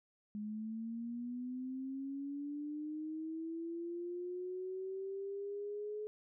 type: linear sweep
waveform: sine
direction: up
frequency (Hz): 207.7 to 425.9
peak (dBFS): -39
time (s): 0.35-6.07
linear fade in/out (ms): 0
effects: none